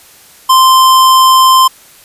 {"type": "tone", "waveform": "square", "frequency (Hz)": 1042, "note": "C6", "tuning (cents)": -7, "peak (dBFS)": -4, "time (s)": [0.49, 1.68], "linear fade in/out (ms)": 10, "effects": ["white hiss -40 dBFS RMS until 2.04 s", "resampled to 32000 Hz"]}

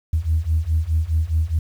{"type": "beating tone pair", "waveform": "sine", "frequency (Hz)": [77.4, 82.2], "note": ["D#2", "E2"], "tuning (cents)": [-9, -4], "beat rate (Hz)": 4.8, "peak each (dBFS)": [-20, -19], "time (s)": [0.13, 1.59], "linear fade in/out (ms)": 5, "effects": ["tanh soft clip ceiling -10 dBFS", "8-bit"]}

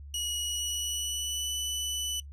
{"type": "tone with pitch glide", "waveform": "20% pulse", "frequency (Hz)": [2911, 2982], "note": ["F#7", "F#7"], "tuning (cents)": [-29, 13], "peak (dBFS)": -25, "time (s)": [0.14, 2.2], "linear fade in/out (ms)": 2, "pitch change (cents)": 42, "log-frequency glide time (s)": [0.41, 1.52], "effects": ["noise-tail reverb RT60 0.1 s tail -19 dB re dry", "added 71 Hz sine -42 dBFS peak until 2.32 s"]}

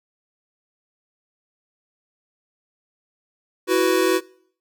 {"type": "chord", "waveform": "square", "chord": "E suspended second", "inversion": "none", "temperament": "equal with one note detuned", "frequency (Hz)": [329.6, 371.7, 493.9], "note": ["E4", "F#4", "B4"], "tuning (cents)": [0, 8, 0], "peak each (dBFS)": [-23, -19, -23], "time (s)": [3.67, 4.21], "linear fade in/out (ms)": 50, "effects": ["noise-tail reverb RT60 0.6 s tail -24 dB re dry"]}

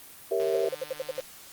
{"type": "chord", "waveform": "sine", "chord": "G diminished seventh", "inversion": "none", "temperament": "equal", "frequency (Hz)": [392, 466.2, 554.4, 659.3], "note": ["G4", "Bb4", "Db5", "Fb5"], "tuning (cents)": [0, 0, 0, 0], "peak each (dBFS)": [-28, -28, -33, -30], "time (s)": [0.31, 0.69], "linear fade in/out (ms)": 5}
{"type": "click train", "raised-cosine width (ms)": 0.2, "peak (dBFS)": -26, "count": 122, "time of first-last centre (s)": [0.4, 1.207], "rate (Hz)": 150}
{"type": "tone bursts", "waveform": "sine", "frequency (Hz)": 523.3, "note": "C5", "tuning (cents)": 0, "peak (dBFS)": -27, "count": 8, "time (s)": [0.54, 1.203], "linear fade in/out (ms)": 5, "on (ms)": 26, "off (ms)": 65}
{"effects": ["white hiss -48 dBFS RMS until 1.52 s", "Opus 32 kbps"]}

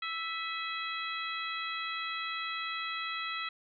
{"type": "harmonic tone with a mistuned harmonic", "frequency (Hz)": 659.3, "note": "E5", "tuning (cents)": 0, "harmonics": [2, 3, 4, 5, 6], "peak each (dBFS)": [-38, -40, -41, -42, -43], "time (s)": [0.02, 3.49], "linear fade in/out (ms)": 5, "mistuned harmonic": 4, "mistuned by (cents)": -55, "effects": []}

